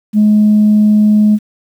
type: tone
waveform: sine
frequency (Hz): 211.3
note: G#3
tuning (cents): +30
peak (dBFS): -4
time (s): 0.13-1.39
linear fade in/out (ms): 50
effects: tanh soft clip ceiling -2 dBFS + 7-bit